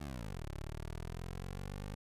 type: linear two-way sweep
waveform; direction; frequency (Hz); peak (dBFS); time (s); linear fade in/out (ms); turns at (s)
15% pulse; down then up; 76.5 to 34.79 to 51.1; -35; 0-1.95; 10; 0.46
effects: resampled to 32000 Hz